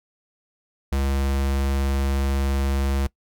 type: tone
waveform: square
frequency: 68.4 Hz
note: C#2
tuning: 23 cents flat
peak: -21 dBFS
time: 0.92-3.07 s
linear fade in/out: 5 ms
effects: noise-tail reverb RT60 0.1 s tail -22 dB re dry